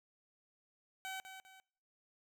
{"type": "tone with echo", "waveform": "15% pulse", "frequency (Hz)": 762, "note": "G5", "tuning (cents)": -49, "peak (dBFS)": -35, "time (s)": [1.05, 1.2], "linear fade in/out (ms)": 0, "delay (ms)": 200, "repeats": 2, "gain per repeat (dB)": -8, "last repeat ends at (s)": 1.6, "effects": ["noise-tail reverb RT60 0.6 s tail -24 dB re dry"]}